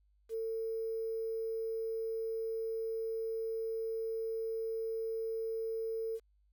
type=tone with quantisation; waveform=sine; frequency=450 Hz; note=A4; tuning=39 cents sharp; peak=-34 dBFS; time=0.29-6.2 s; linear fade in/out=50 ms; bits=10; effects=added 50 Hz sine -67 dBFS peak until 6.52 s